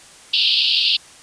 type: band-pass noise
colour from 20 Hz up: pink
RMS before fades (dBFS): -17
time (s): 0.33-0.97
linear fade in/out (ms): 10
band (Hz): 2700 to 4800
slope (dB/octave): 96
effects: white hiss -44 dBFS RMS until 1.22 s + resampled to 22050 Hz